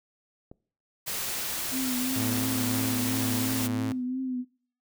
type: click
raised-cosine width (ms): 2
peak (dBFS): -31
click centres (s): 0.515
type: noise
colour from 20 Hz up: white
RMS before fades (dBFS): -32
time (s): 1.06-3.68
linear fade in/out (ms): 20
type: tone with vibrato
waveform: sine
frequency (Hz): 255.9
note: C4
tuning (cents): -38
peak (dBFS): -28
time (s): 1.71-4.45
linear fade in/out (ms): 50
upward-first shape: triangle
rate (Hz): 2.9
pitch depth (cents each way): 57
type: tone with tremolo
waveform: sawtooth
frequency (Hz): 109.5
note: A2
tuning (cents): -8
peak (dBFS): -26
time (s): 2.16-3.92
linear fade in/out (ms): 0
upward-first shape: sine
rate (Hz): 2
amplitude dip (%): 25
effects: noise-tail reverb RT60 0.5 s tail -22 dB re dry